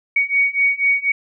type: beating tone pair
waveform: sine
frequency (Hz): 2240 / 2244.1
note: C#7 / C#7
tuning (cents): +18 / +21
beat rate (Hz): 4.1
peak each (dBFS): -18 / -17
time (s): 0.16-1.12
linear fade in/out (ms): 5
effects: none